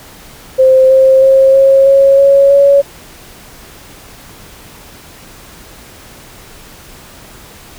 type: tone with pitch steps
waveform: sine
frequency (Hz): 523 / 529.1 / 535.2 / 541.4 / 547.7 / 554.1 / 560.5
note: C5 / C5 / C5 / C#5 / C#5 / C#5 / C#5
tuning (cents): -1 / +19 / +39 / -41 / -21 / -1 / +19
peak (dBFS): -3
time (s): 0.58-2.82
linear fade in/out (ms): 20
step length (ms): 320
effects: pink hiss -36 dBFS RMS until 7.78 s